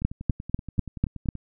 two click trains, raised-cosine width 5 ms, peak -23 / -9 dBFS, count 15 / 6, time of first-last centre 0.02-1.353 / 0.05-1.288 s, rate 10.5 / 4.04 Hz, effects none

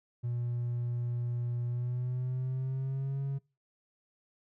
triangle tone with pitch glide, 120.5 to 137.62 Hz, B2 to C#3, -42 to -12 cents, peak -28 dBFS, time 0.23-3.39 s, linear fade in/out 20 ms, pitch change +230 cents, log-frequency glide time 1.66-3.21 s, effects noise-tail reverb RT60 0.3 s tail -25 dB re dry + tanh soft clip ceiling -25 dBFS

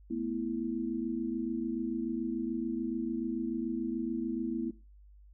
sine chord, A suspended second, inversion none, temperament equal, 220 / 246.9 / 329.6 Hz, A3 / B3 / E4, 0 / 0 / 0 cents, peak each -38 / -35 / -35 dBFS, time 0.1-4.71 s, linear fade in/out 10 ms, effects noise-tail reverb RT60 0.3 s tail -18 dB re dry + added 50 Hz sine -53 dBFS peak until 5.33 s

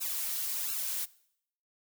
blue noise with flanger, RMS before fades -34 dBFS, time 0-1.06 s, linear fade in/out 20 ms, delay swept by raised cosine 0.74 to 4.34 ms, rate 1.4 Hz, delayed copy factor +0.95, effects noise-tail reverb RT60 0.7 s tail -21 dB re dry

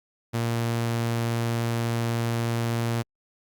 sawtooth tone, 116.54 Hz, A#2, in tune, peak -20 dBFS, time 0.33-3.03 s, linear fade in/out 20 ms, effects Opus 48 kbps

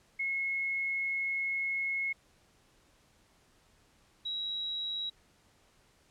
sine tone pair in turn, 2174 / 3866 Hz, C#7 / B7, -34 / -38 cents, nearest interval minor seventh, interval 996 cents, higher second, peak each -30 / -33 dBFS, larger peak first, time 0.19-2.13 / 4.25-5.1 s, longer first, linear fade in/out 10 ms, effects pink hiss -66 dBFS RMS until 6.1 s + low-pass 10000 Hz 12 dB/octave

